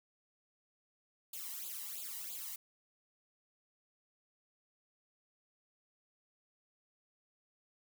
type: noise with flanger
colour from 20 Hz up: blue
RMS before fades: -44 dBFS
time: 1.33-2.56 s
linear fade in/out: 5 ms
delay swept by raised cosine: 0.26 to 1.04 ms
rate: 3 Hz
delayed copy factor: +0.95
effects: none